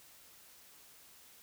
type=silence; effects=white hiss -59 dBFS RMS until 1.42 s